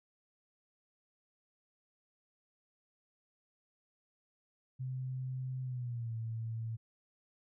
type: tone with pitch glide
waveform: sine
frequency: 129.3 to 113.21 Hz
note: C3 to A2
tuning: -20 to +50 cents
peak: -36 dBFS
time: 4.79-6.77 s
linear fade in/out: 20 ms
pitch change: -230 cents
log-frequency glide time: 5.63-6.14 s
effects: none